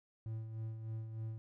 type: tone with tremolo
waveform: triangle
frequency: 111.2 Hz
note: A2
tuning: 19 cents sharp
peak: -36 dBFS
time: 0.26-1.38 s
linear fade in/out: 0 ms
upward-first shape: sine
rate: 3.3 Hz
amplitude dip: 50%
effects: none